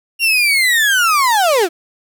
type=linear sweep; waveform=35% pulse; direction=down; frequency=2794 to 310.4 Hz; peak=-9 dBFS; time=0.19-1.69 s; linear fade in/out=50 ms; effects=none